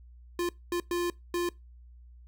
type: tone bursts at uneven times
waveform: square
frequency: 349.2 Hz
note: F4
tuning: in tune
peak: -28 dBFS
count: 4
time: 0.39-0.49 / 0.72-0.8 / 0.91-1.1 / 1.34-1.49 s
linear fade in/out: 2 ms
effects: noise-tail reverb RT60 0.2 s tail -22 dB re dry + added 60 Hz sine -49 dBFS peak until 2.27 s